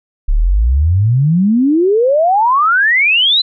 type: exponential sweep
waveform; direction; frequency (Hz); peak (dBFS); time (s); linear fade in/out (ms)
sine; up; 33.01 to 4110; -8; 0.28-3.42; 10
effects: none